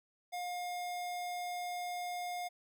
square tone, 712 Hz, F5, 33 cents sharp, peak -38 dBFS, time 0.32-2.49 s, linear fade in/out 20 ms, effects none

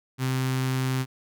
sawtooth tone with notch filter, 130.3 Hz, C3, 7 cents flat, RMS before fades -26 dBFS, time 0.18-1.06 s, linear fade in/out 50 ms, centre 580 Hz, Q 1.1, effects none

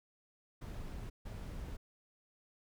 brown noise bursts at uneven times, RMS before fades -44 dBFS, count 2, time 0.61-1.1 / 1.25-1.77 s, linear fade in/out 10 ms, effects none

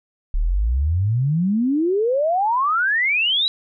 sine exponential sweep, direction up, 34.59 to 3977 Hz, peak -16 dBFS, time 0.34-3.48 s, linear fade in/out 0 ms, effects none

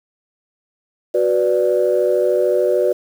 sine chord, B minor, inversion second, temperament equal, 370 / 493.9 / 587.3 Hz, F#4 / B4 / D5, 0 / 0 / 0 cents, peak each -17 dBFS, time 1.14-2.93 s, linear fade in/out 10 ms, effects tanh soft clip ceiling -5 dBFS + 7-bit

